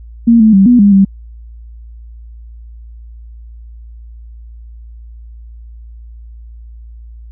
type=tone with pitch steps; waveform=sine; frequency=232.4 / 218.5 / 194 / 244.2 / 202.4 / 194.9 Hz; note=A#3 / A3 / G3 / B3 / G#3 / G3; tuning=-5 / -12 / -18 / -19 / -44 / -10 cents; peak=-3 dBFS; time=0.27-1.05 s; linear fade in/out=10 ms; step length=130 ms; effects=added 57 Hz sine -30 dBFS peak until 7.31 s

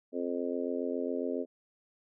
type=harmonic tone; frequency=87.31 Hz; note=F2; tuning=in tune; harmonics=3 / 4 / 5 / 6 / 7; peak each=-35 / -38 / -36 / -39 / -40 dBFS; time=0.12-1.46 s; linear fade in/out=50 ms; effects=none

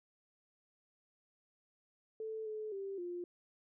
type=tone with pitch steps; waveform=sine; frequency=439.8 / 430.6 / 391.9 / 351.8 Hz; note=A4 / A4 / G4 / F4; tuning=-1 / -37 / 0 / +13 cents; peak=-39 dBFS; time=2.2-3.24 s; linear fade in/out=2 ms; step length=260 ms; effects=none

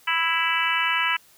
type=harmonic tone; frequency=330 Hz; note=E4; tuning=2 cents sharp; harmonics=3 / 4 / 5 / 6 / 7 / 8 / 9; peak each=-28 / -28 / -28 / -28 / -28 / -28 / -28 dBFS; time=0.07-1.17 s; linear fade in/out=10 ms; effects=white hiss -55 dBFS RMS until 1.37 s

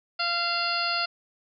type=harmonic tone with a mistuned harmonic; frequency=690 Hz; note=F5; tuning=21 cents flat; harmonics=1 / 2 / 3 / 4 / 5 / 6 / 7; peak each=-33 / -29 / -37 / -32 / -40 / -31 / -31 dBFS; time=0.19-1.06 s; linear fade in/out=10 ms; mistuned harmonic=6; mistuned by=+61 cents; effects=none

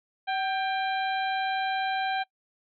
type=harmonic tone with a mistuned harmonic; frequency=794 Hz; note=G5; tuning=22 cents sharp; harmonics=1 / 2 / 3 / 4 / 5; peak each=-27 / -33 / -37 / -39 / -41 dBFS; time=0.27-2.24 s; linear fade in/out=20 ms; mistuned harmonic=1; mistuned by=-64 cents; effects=noise-tail reverb RT60 0.1 s tail -23 dB re dry

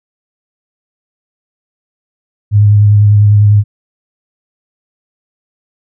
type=tone with vibrato; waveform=sine; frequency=103.83 Hz; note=G#2; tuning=in tune; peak=-3 dBFS; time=2.51-3.64 s; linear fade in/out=50 ms; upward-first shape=square; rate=10 Hz; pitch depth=16 cents each way; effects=none

